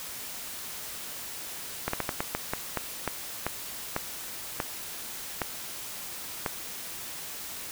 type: slowing click train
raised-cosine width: 0.5 ms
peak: -12 dBFS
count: 14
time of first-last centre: 1.88-6.462 s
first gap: 54 ms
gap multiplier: 1.28
effects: white hiss -39 dBFS RMS until 7.71 s